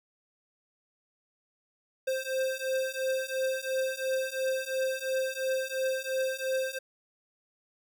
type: beating tone pair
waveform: square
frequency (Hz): 523.3 / 526.2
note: C5 / C5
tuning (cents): 0 / +10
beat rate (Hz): 2.9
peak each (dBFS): -33 / -32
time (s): 2.07-6.79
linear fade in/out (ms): 10
effects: none